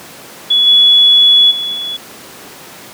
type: tone with level steps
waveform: sine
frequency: 3396 Hz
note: G#7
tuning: 38 cents sharp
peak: -7 / -4 / -16 / -18 dBFS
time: 0.5-1.97 s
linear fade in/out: 10 ms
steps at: 0.66 / 1.5 / 1.73 s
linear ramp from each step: 20 ms
effects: pink hiss -33 dBFS RMS until 2.93 s + high-pass 200 Hz 12 dB/octave